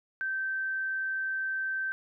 sine tone, 1553 Hz, G6, 17 cents flat, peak -29 dBFS, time 0.21-1.92 s, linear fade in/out 0 ms, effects none

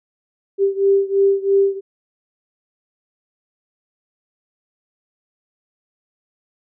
sine beating tone pair, 392.9 / 395.9 Hz, G4 / G4, +4 / +17 cents, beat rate 3 Hz, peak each -15 / -17 dBFS, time 0.58-1.81 s, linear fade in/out 50 ms, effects none

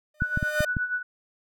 45% pulse tone with exponential growth, 607 Hz, D#5, 43 cents flat, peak -22 dBFS, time 0.14-0.65 s, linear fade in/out 5 ms, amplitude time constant 110 ms
sine tone with tremolo, 1480 Hz, F#6, in tune, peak -23 dBFS, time 0.2-1.03 s, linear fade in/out 10 ms, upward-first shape sine, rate 8.4 Hz, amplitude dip 70%
clicks, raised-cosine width 5 ms, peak -14 dBFS, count 5, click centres 0.221 / 0.374 / 0.428 / 0.606 / 0.768 s
effects none

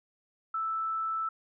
sine tone, 1318.5 Hz, E6, in tune, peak -29 dBFS, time 0.54-1.29 s, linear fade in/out 5 ms, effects none

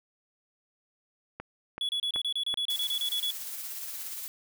click train, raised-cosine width 0.5 ms, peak -22 dBFS, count 4, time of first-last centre 1.4-2.541 s, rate 2.63 Hz
triangle tone bursts, 3389 Hz, G#7, 34 cents sharp, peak -26 dBFS, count 14, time 1.81-3.307 s, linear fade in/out 2 ms, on 80 ms, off 29 ms
blue noise with tremolo, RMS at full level -37 dBFS, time 2.7-4.28 s, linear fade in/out 0 ms, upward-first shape sine, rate 17 Hz, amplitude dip 30%
effects none

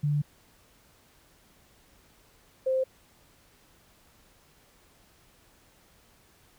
sine tone pair in turn, 146.7 / 522.8 Hz, D3 / C5, -2 / -1 cents, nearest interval octave + minor seventh, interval 2201 cents, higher second, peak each -23 dBFS, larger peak neither, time 0.03-0.22 / 2.66-2.84 s, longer first, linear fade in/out 10 ms, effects pink hiss -61 dBFS RMS until 6.58 s

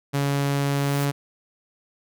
sawtooth tone with pitch glide, 140.8 to 141.7 Hz, C#3 to C#3, +27 to +38 cents, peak -17 dBFS, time 0.13-1.12 s, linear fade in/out 20 ms, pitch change +11 cents, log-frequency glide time 0.88-0.99 s
white noise with exponential growth, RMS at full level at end -35 dBFS, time 0.31-1.05 s, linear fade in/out 1 ms, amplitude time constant 160 ms
effects none

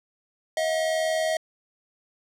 square tone pair together, 637.3 / 718 Hz, D#5 / F5, +41 / +48 cents, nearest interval major second, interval 207 cents, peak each -24 / -32 dBFS, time 0.57-1.37 s, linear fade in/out 2 ms, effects low-pass 10000 Hz 12 dB/octave

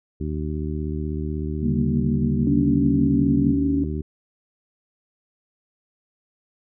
harmonic tone, 76.2 Hz, D#2, 36 cents flat, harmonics 1 / 2 / 3 / 4 / 5, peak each -27 / -30 / -32 / -33 / -34 dBFS, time 0.2-4.02 s, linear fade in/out 10 ms
sine chord, G diminished, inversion second, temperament just, 141.12 / 196 / 235.2 Hz, Db3 / G3 / Bb3, +31 / 0 / +16 cents, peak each -24 / -25 / -23 dBFS, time 1.61-3.57 s, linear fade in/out 50 ms
sine tone with pitch glide, 285.7 to 279.5 Hz, D4 to C#4, -48 to +14 cents, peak -19 dBFS, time 2.47-3.84 s, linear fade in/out 2 ms, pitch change -38 cents, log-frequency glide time 2.59-3.02 s
effects none

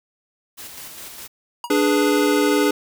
white noise with tremolo, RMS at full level -36 dBFS, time 0.57-1.28 s, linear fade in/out 20 ms, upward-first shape square, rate 4.9 Hz, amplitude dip 30%
square tone with exponential decay, 957 Hz, A#5, 45 cents sharp, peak -24 dBFS, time 1.64-1.74 s, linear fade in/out 2 ms, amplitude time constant 20 ms
square chord, G# diminished, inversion second, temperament equal, 293.7 / 415.3 / 493.9 Hz, D4 / G#4 / B4, 0 / 0 / 0 cents, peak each -19 / -20 / -24 dBFS, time 1.7-2.71 s, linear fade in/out 5 ms
effects none

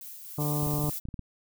violet noise with tremolo, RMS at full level -42 dBFS, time 0.01-0.76 s, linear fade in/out 0 ms, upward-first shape triangle, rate 4 Hz, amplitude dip 35%
harmonic tone, 148.1 Hz, D3, 15 cents sharp, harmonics 1 / 2 / 3 / 4 / 5 / 6 / 7 / 8, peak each -28 / -34 / -38 / -40 / -42 / -44 / -45 / -46 dBFS, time 0.38-0.9 s, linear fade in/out 2 ms
violet noise, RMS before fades -35 dBFS, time 0.39-1 s, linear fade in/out 20 ms
clicks, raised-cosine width 5 ms, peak -25 dBFS, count 10, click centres 0.632 / 0.669 / 0.738 / 0.79 / 0.841 / 0.887 / 1.054 / 1.087 / 1.142 / 1.193 s
effects none

